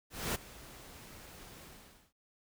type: noise with ADSR envelope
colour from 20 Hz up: pink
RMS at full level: -33 dBFS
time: 0.1-2.13 s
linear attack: 250 ms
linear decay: 13 ms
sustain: -19 dB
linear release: 510 ms
effects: none